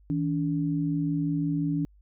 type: tone pair together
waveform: sine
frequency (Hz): 160.6 / 286.2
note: E3 / D4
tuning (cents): -45 / -45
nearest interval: minor seventh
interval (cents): 1000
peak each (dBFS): -27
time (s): 0.1-1.85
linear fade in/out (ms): 0
effects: added 50 Hz sine -54 dBFS peak until 2.01 s